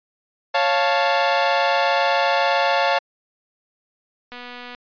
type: chord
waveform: sawtooth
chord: Db augmented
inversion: none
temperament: equal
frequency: 554.4 / 698.5 / 880 Hz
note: Db5 / F5 / A5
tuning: 0 / 0 / 0 cents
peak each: -17 dBFS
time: 0.54-2.99 s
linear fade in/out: 10 ms
type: click train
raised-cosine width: 0.3 ms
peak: -21 dBFS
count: 106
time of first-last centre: 4.32-4.749 s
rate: 245 Hz
effects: resampled to 11025 Hz